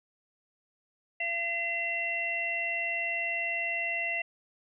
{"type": "harmonic tone", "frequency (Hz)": 680, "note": "F5", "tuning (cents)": -46, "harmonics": [1, 3, 4], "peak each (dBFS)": [-38, -32, -32], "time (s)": [1.2, 4.22], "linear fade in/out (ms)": 5, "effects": []}